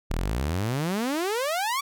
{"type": "exponential sweep", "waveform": "sawtooth", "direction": "up", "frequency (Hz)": [35.46, 1165], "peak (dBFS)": -21, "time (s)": [0.1, 1.81], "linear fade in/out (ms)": 10, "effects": []}